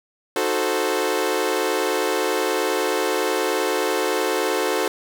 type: chord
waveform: sawtooth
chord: D# diminished seventh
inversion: none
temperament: equal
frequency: 311.1 / 370 / 440 / 523.3 Hz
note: D#4 / F#4 / A4 / C5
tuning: 0 / 0 / 0 / 0 cents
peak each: -25 / -21 / -20 / -22 dBFS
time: 0.36-4.88 s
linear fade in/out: 2 ms
effects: none